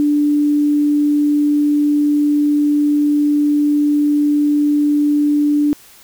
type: tone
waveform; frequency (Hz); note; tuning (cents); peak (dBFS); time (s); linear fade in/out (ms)
sine; 293.7; D4; 0; -11; 0-5.73; 0
effects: white hiss -44 dBFS RMS until 6.03 s